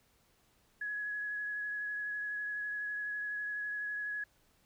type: tone with vibrato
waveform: sine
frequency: 1681 Hz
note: G#6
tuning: 20 cents sharp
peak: -35 dBFS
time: 0.81-4.24 s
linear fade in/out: 5 ms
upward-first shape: triangle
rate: 12 Hz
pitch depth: 16 cents each way
effects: pink hiss -70 dBFS RMS until 4.65 s